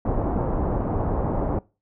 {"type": "low-pass noise", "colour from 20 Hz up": "pink", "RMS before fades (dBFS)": -24, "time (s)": [0.05, 1.59], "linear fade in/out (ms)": 5, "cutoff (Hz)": 920, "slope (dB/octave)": 24, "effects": ["noise-tail reverb RT60 0.3 s tail -22 dB re dry"]}